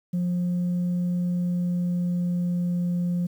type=tone with pitch glide; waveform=sine; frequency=177.2 to 175.77 Hz; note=F3 to F3; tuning=+25 to +11 cents; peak=-20 dBFS; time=0.13-3.27 s; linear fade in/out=10 ms; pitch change=-14 cents; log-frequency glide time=1.16-2.92 s; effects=tanh soft clip ceiling -21 dBFS + 9-bit